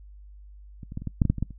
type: clicks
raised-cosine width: 5 ms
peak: -27 / -26 / -18 / -25 / -17 / -7 / -11 / -8 / -20 / -13 / -29 dBFS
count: 11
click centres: 0.832 / 0.921 / 0.974 / 1.02 / 1.073 / 1.218 / 1.253 / 1.3 / 1.383 / 1.426 / 1.507 s
effects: noise-tail reverb RT60 0.1 s tail -22 dB re dry + added 50 Hz sine -44 dBFS peak until 1.58 s